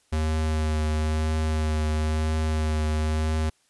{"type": "tone with vibrato", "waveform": "square", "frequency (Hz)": 77.78, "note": "D#2", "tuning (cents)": 0, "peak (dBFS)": -23, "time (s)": [0.12, 3.5], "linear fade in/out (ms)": 10, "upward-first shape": "triangle", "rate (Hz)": 1, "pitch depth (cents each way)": 18, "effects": ["white hiss -65 dBFS RMS until 3.69 s", "resampled to 24000 Hz"]}